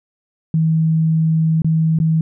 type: tone with dropouts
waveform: sine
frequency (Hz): 160.4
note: E3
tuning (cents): -47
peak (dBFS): -12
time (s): 0.54-2.21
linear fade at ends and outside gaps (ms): 2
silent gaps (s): 1.62-1.645 / 1.988-2
effects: none